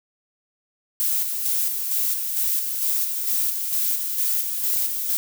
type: noise with tremolo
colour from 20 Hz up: violet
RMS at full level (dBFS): -22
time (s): 1-5.17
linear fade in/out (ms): 0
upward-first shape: square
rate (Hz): 2.2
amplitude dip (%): 40
effects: none